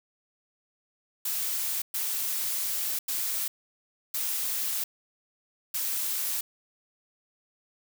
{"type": "noise bursts at uneven times", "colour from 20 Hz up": "blue", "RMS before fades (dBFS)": -30, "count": 5, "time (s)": [[1.25, 1.82], [1.94, 2.99], [3.08, 3.48], [4.14, 4.84], [5.74, 6.41]], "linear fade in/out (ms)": 5, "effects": []}